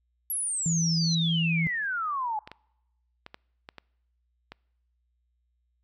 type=exponential sweep; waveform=sine; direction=down; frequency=11550 to 830.6 Hz; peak=-27 dBFS; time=0.3-2.39 s; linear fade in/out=2 ms
type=tone with exponential growth; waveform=sine; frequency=5980 Hz; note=F#8; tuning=17 cents sharp; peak=-31 dBFS; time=0.46-1.15 s; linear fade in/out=5 ms; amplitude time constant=150 ms
type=tone; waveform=sine; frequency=164.81 Hz; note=E3; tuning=in tune; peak=-24 dBFS; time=0.66-1.67 s; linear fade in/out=0 ms
type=clicks; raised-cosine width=0.3 ms; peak=-25 dBFS; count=7; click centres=2.475 / 2.516 / 3.264 / 3.344 / 3.689 / 3.783 / 4.52 s
effects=noise-tail reverb RT60 0.9 s tail -26 dB re dry + added 60 Hz sine -70 dBFS peak until 5.83 s